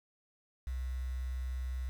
sine tone with quantisation, 63.6 Hz, C2, 48 cents flat, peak -34 dBFS, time 0.67-1.89 s, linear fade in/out 0 ms, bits 9, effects none

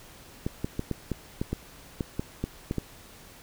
clicks, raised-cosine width 3 ms, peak -15 dBFS, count 12, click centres 0.465 / 0.645 / 0.794 / 0.913 / 1.117 / 1.415 / 1.53 / 2.008 / 2.195 / 2.44 / 2.711 / 2.783 s, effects pink hiss -50 dBFS RMS until 3.42 s

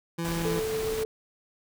25% pulse tone, 167.9 Hz, E3, 32 cents sharp, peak -25 dBFS, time 0.18-0.6 s, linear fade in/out 10 ms
pink noise, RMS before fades -36 dBFS, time 0.24-1.04 s, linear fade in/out 10 ms
sine tone with tremolo, 440 Hz, A4, in tune, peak -26 dBFS, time 0.45-1.05 s, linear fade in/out 0 ms, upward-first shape triangle, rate 7.4 Hz, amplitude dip 30%
effects none

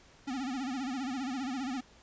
square tone with vibrato, 261.6 Hz, C4, in tune, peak -34 dBFS, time 0.27-1.81 s, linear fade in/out 10 ms, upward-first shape sine, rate 15 Hz, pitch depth 130 cents each way, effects pink hiss -59 dBFS RMS until 2.02 s + resampled to 16000 Hz

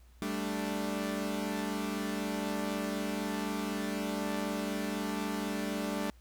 sawtooth chord, G suspended second, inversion none, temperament equal, 196 / 220 / 293.7 Hz, G3 / A3 / D4, 0 / 0 / 0 cents, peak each -33 dBFS, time 0.22-6.1 s, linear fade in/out 0 ms, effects added 60 Hz sine -55 dBFS peak until 6.2 s + pink hiss -67 dBFS RMS until 6.2 s

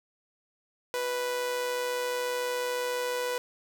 sawtooth tone with amplitude modulation, 493.9 Hz, B4, in tune, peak -23 dBFS, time 0.94-3.38 s, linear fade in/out 0 ms, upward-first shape sine, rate 134 Hz, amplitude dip 40%, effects none

